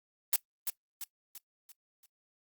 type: noise with echo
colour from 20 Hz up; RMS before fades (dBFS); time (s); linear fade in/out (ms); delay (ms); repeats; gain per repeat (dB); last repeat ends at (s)
blue; -25; 0.33-0.36; 2; 340; 5; -7; 2.06
effects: noise-tail reverb RT60 0.1 s tail -18 dB re dry + Opus 32 kbps